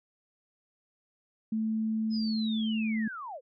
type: tone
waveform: sine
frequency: 220 Hz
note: A3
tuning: in tune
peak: -27 dBFS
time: 1.52-3.08 s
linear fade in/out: 5 ms
type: linear sweep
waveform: sine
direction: down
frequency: 5160 to 463.5 Hz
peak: -37 dBFS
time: 2.1-3.41 s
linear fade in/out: 50 ms
effects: none